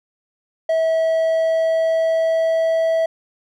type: tone with pitch glide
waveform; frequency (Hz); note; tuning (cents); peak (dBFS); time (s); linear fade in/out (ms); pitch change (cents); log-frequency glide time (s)
triangle; 648 to 652.5; E5 to E5; -30 to -18; -13; 0.69-3.06; 5; +12; 0.89-2.83
effects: none